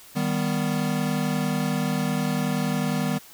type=chord; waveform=square; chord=Eb augmented; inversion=none; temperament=equal; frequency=155.56 / 196 / 246.9 Hz; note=Eb3 / G3 / B3; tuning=0 / 0 / 0 cents; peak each=-28 dBFS; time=0.15-3.19 s; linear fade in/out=20 ms; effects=white hiss -48 dBFS RMS until 3.33 s